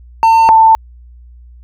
triangle / sine tone pair in turn, 902 / 891.1 Hz, A5 / A5, +43 / +22 cents, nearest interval unison, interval 21 cents, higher first, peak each -3 dBFS, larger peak neither, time 0.23-0.49 / 0.49-0.75 s, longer neither, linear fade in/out 0 ms, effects added 60 Hz sine -35 dBFS peak until 1.63 s

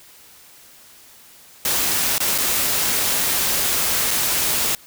white noise with dropouts, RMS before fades -20 dBFS, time 1.65-4.75 s, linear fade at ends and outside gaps 1 ms, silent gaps 2.181-2.203 / 2.379-2.384 / 4.107-4.111 s, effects white hiss -47 dBFS RMS until 4.86 s

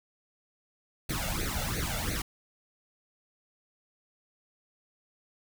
pink noise with flanger, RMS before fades -32 dBFS, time 1.09-2.22 s, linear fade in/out 5 ms, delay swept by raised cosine 0.47 to 1.47 ms, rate 2.9 Hz, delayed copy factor +0.95, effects none

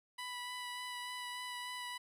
15% pulse tone with vibrato, 987.8 Hz, B5, in tune, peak -35 dBFS, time 0.18-1.98 s, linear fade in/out 10 ms, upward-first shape sine, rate 3.4 Hz, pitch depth 12 cents each way, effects resampled to 32000 Hz + 12-bit

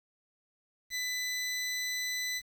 20% pulse tone, 2000 Hz, B6, 21 cents sharp, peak -27 dBFS, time 0.9-2.42 s, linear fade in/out 50 ms, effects 9-bit

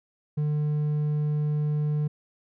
sine tone with hard clipping, 150 Hz, D3, 37 cents sharp, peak -24 dBFS, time 0.37-2.08 s, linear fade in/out 10 ms, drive 3 dB, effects none

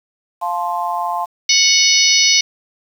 sine chord, F major, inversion none, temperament just, 698.5 / 873.1 / 1047.7 Hz, F5 / A5 / C6, 0 / -14 / +2 cents, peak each -22 dBFS, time 0.41-1.26 s, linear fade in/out 20 ms
harmonic tone, 737 Hz, F#5, 7 cents flat, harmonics 3 / 4 / 5 / 6 / 7 / 8, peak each -17 / -19 / -20 / -17 / -16 / -16 dBFS, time 1.49-2.41 s, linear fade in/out 5 ms
effects 7-bit

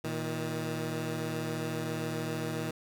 15% pulse tone pair together, 117.1 / 158.61 Hz, A#2 / D#3, +8 / +34 cents, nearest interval perfect fourth, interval 526 cents, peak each -30 / -28 dBFS, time 0.04-2.71 s, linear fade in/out 5 ms, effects none

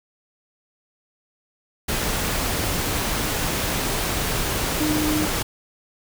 sine tone in noise, 305 Hz, D#4, 34 cents flat, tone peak -21 dBFS, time 4.8-5.26 s, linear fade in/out 10 ms, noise pink, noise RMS -24 dBFS, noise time 1.88-5.43 s, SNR 0 dB, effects none

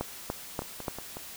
two click trains, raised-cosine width 1 ms, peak -16 / -24 dBFS, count 4 / 4, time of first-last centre 0.01-0.882 / 0.62-1.169 s, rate 3.44 / 5.46 Hz, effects white hiss -44 dBFS RMS until 1.36 s

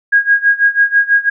sine tone with tremolo, 1638 Hz, G#6, 24 cents flat, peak -5 dBFS, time 0.12-1.3 s, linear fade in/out 10 ms, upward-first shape sine, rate 6.1 Hz, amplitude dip 90%, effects none

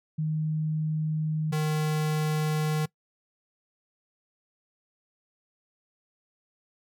sine / square tone pair in turn, 155.56 / 153.95 Hz, D#3 / D#3, 0 / -18 cents, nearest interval unison, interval 18 cents, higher first, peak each -25 dBFS, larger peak neither, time 0.18-1.52 / 1.52-2.86 s, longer neither, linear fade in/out 10 ms, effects noise-tail reverb RT60 0.1 s tail -22 dB re dry

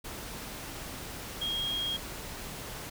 sine tone in noise, 3257 Hz, G#7, 34 cents flat, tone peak -30 dBFS, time 1.41-1.97 s, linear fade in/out 10 ms, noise pink, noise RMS -41 dBFS, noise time 0.04-2.9 s, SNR +8 dB, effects none

